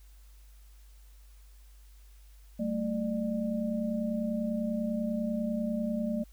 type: tone cluster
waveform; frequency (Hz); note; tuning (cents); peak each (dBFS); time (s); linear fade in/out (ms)
sine; 193.6 / 223.7 / 597; G3 / A3 / D5; -21 / +29 / +28; -36 / -30 / -36; 2.59-6.24; 10
effects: added 50 Hz sine -51 dBFS peak until 6.32 s + white hiss -65 dBFS RMS until 6.32 s